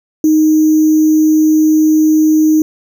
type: tone with sample-and-hold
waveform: sine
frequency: 311.1 Hz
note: D#4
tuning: in tune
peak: -6 dBFS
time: 0.24-2.62 s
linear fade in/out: 2 ms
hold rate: 6300 Hz
effects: none